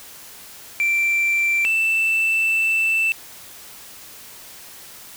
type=tone pair in turn; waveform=triangle; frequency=2349 / 2657 Hz; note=D7 / E7; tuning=0 / +13 cents; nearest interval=major second; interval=213 cents; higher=second; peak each=-14 dBFS; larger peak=neither; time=0.8-1.65 / 1.65-3.12 s; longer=second; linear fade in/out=0 ms; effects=tanh soft clip ceiling -11 dBFS + white hiss -41 dBFS RMS until 5.16 s